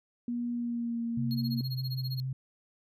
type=tone with pitch glide; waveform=sine; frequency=239.7 to 232.6 Hz; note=A#3 to A#3; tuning=+48 to -4 cents; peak=-30 dBFS; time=0.28-1.61 s; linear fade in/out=2 ms; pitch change=-52 cents; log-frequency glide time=0.52-1.01 s
type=tone with vibrato; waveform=sine; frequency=130.81 Hz; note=C3; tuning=in tune; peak=-31 dBFS; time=1.17-2.33 s; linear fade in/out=5 ms; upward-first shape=sine; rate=6.5 Hz; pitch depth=17 cents each way
type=tone with tremolo; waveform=square; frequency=4275 Hz; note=C8; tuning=36 cents sharp; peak=-37 dBFS; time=1.31-2.2 s; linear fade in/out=0 ms; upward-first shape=sine; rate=15 Hz; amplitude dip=100%
effects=none